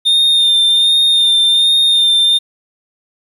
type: tone with vibrato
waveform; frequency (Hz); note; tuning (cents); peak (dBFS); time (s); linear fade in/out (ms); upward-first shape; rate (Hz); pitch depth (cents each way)
triangle; 3632; A#7; -46; -7; 0.05-2.39; 20; sine; 1.3; 24
effects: 8-bit